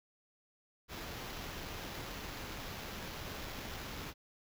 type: noise with sample-and-hold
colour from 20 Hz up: pink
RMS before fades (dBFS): -44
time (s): 0.88-4.14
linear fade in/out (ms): 50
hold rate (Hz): 8820
effects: none